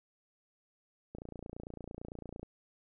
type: click train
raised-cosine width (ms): 2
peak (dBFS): -30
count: 38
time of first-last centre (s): 1.15-2.43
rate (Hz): 28.9
effects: none